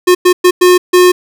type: tone bursts at uneven times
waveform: square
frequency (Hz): 360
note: F#4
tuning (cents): -47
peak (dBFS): -4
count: 5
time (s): 0.07-0.15 / 0.25-0.33 / 0.44-0.51 / 0.61-0.78 / 0.93-1.12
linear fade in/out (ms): 10
effects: none